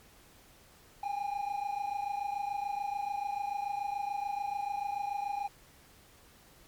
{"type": "tone pair together", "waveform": "triangle", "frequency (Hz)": [803.1, 830], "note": ["G5", "G#5"], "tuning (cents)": [42, -1], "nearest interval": "minor second", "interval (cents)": 57, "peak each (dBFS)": [-32, -35], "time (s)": [1.03, 5.48], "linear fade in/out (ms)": 5, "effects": ["pink hiss -59 dBFS RMS until 6.67 s", "MP3 96 kbps"]}